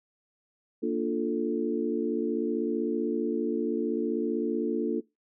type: chord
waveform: sine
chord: Bb major seventh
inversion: none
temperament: equal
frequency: 233.1 / 293.7 / 349.2 / 440 Hz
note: Bb3 / D4 / F4 / A4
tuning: 0 / 0 / 0 / 0 cents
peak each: -31 dBFS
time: 0.82-5.01 s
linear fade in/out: 20 ms
effects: noise-tail reverb RT60 0.2 s tail -20 dB re dry